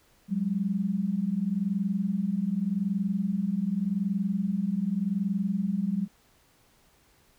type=tone pair together; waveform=sine; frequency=182.04 / 202.9 Hz; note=F#3 / G#3; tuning=-28 / -40 cents; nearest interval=major second; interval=188 cents; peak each=-29 / -27 dBFS; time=0.28-6.08 s; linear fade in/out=50 ms; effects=pink hiss -63 dBFS RMS until 7.38 s